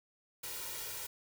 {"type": "noise with comb filter", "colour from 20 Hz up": "white", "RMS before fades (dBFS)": -42, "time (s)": [0.43, 1.07], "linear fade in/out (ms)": 10, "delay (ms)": 2.1, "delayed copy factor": 0.75, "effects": []}